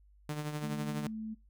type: tone with tremolo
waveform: sawtooth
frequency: 150 Hz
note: D3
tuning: 37 cents sharp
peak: -29 dBFS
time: 0.29-1.07 s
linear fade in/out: 2 ms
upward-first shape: triangle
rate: 12 Hz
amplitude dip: 60%
type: tone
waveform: sine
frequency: 218.8 Hz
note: A3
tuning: 9 cents flat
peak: -37 dBFS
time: 0.62-1.35 s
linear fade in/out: 20 ms
effects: noise-tail reverb RT60 0.2 s tail -24 dB re dry + added 50 Hz sine -59 dBFS peak until 1.49 s